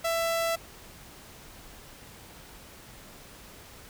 sawtooth tone, 665 Hz, E5, 15 cents sharp, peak -22 dBFS, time 0.04-0.56 s, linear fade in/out 10 ms, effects pink hiss -49 dBFS RMS until 3.89 s

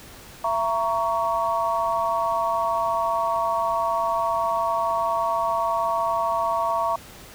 sine chord, A# diminished, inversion second, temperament just, 671.3 / 932.3 / 1118.8 Hz, E5 / A#5 / C#6, +31 / 0 / +16 cents, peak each -25 dBFS, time 0.44-6.96 s, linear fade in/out 5 ms, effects pink hiss -44 dBFS RMS until 7.34 s

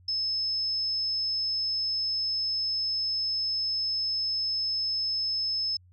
sine tone, 5220 Hz, E8, 18 cents flat, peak -26 dBFS, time 0.08-5.77 s, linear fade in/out 5 ms, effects added 90 Hz sine -54 dBFS peak until 5.92 s

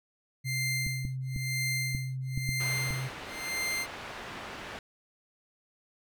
sine tone, 130.81 Hz, C3, in tune, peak -32 dBFS, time 0.44-3.09 s, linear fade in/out 20 ms
sawtooth tone with tremolo, 2093 Hz, C7, in tune, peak -26 dBFS, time 0.44-3.87 s, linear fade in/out 50 ms, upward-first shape sine, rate 1 Hz, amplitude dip 100%
clicks, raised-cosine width 5 ms, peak -22 dBFS, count 7, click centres 0.866 / 1.051 / 1.362 / 1.949 / 2.376 / 2.491 / 2.907 s
white low-pass noise, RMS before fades -42 dBFS, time 2.6-4.79 s, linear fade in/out 2 ms, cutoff 2100 Hz, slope 12 dB/octave
effects none

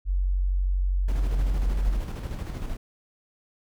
sine tone, 46.24 Hz, F#1, in tune, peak -21 dBFS, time 0.05-2.03 s, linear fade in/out 50 ms
brown noise with tremolo, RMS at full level -31 dBFS, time 1.08-2.77 s, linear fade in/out 5 ms, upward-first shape square, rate 13 Hz, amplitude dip 40%
effects none

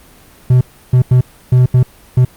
triangle tone bursts at uneven times, 126.1 Hz, B2, 36 cents sharp, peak -3 dBFS, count 6, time 0.5-0.61 / 0.93-1.02 / 1.11-1.21 / 1.52-1.66 / 1.74-1.83 / 2.17-2.25 s, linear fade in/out 5 ms, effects pink hiss -43 dBFS RMS until 2.36 s + Opus 32 kbps

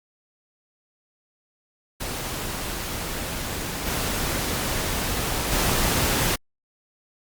pink noise with level steps, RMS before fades -30 / -26 / -22 dBFS, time 2-6.36 s, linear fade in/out 10 ms, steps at 3.86 / 5.52 s, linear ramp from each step 5 ms, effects Opus 48 kbps

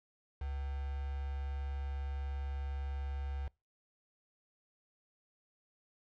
sine tone with quantisation, 69.3 Hz, C#2, in tune, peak -36 dBFS, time 0.41-3.48 s, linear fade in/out 5 ms, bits 8, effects noise-tail reverb RT60 0.3 s tail -26 dB re dry + low-pass 3000 Hz 12 dB/octave

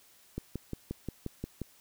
click train, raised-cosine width 3 ms, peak -22 dBFS, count 8, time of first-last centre 0.38-1.617 s, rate 5.66 Hz, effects white hiss -61 dBFS RMS until 1.8 s

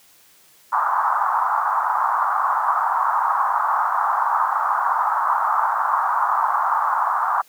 pink band-pass noise, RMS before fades -20 dBFS, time 0.72-7.42 s, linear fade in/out 10 ms, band 840 to 1300 Hz, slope 48 dB/octave, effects white hiss -53 dBFS RMS until 7.48 s + high-pass 80 Hz 12 dB/octave

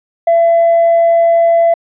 triangle tone with hard clipping, 673 Hz, E5, 36 cents sharp, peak -6 dBFS, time 0.27-1.74 s, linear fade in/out 5 ms, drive 2 dB, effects resampled to 8000 Hz

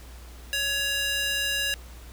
square tone with high-pass filter, 559 Hz, C#5, 14 cents sharp, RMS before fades -27 dBFS, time 0.53-1.74 s, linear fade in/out 0 ms, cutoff 2200 Hz, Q 1.6, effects added 60 Hz sine -42 dBFS peak until 2.12 s + pink hiss -50 dBFS RMS until 2.12 s

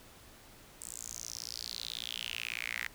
sawtooth tone with high-pass filter sweep, 58.2 Hz, A#1, 2 cents flat, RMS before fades -41 dBFS, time 0.81-2.87 s, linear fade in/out 0 ms, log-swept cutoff 8200 to 1900 Hz, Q 5.6, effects pink hiss -56 dBFS RMS until 2.94 s

